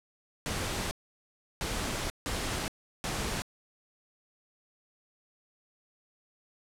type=noise bursts at uneven times; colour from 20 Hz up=pink; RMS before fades=-33 dBFS; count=4; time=0.46-0.91 / 1.61-2.1 / 2.26-2.68 / 3.04-3.42 s; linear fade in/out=0 ms; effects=low-pass 10000 Hz 12 dB/octave